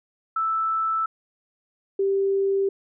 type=tone pair in turn; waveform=sine; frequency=1318.5 / 392 Hz; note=E6 / G4; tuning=0 / 0 cents; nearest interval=octave + major sixth; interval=2100 cents; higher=first; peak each=-21 / -19 dBFS; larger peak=second; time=0.36-1.06 / 1.99-2.69 s; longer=neither; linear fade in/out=5 ms; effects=none